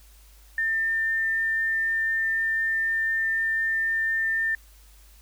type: tone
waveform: sine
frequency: 1799 Hz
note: A6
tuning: 38 cents sharp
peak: -22 dBFS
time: 0.58-4.55 s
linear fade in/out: 2 ms
effects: added 51 Hz sine -50 dBFS peak until 5.21 s + white hiss -57 dBFS RMS until 5.21 s